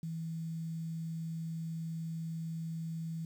sine tone with quantisation, 163.2 Hz, E3, 17 cents flat, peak -36 dBFS, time 0.03-3.25 s, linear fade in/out 2 ms, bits 10, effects none

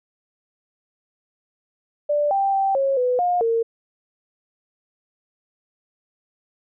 sine tone with pitch steps, 588 / 786 / 780 / 545 / 498.4 / 712 / 458.1 Hz, D5 / G5 / G5 / C#5 / B4 / F5 / A#4, +2 / +4 / -9 / -29 / +16 / +33 / -30 cents, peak -17 dBFS, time 2.09-3.63 s, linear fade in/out 10 ms, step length 220 ms, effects none

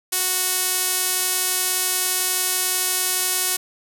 sawtooth tone with band-pass filter, 368.5 Hz, F#4, 7 cents flat, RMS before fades -22 dBFS, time 0.12-3.57 s, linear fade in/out 10 ms, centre 11000 Hz, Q 1.1, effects none

